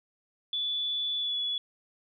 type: tone with pitch glide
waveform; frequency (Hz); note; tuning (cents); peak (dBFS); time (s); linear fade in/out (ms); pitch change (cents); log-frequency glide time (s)
sine; 3457 to 3407; A7 to G#7; -31 to +44; -28; 0.53-1.58; 2; -25; 1.16-1.37
effects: none